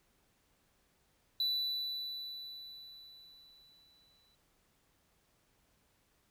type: tone with exponential decay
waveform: triangle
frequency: 3972 Hz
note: B7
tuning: 9 cents sharp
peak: -28 dBFS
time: 1.4-4.35 s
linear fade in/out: 2 ms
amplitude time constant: 640 ms
effects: pink hiss -73 dBFS RMS until 6.3 s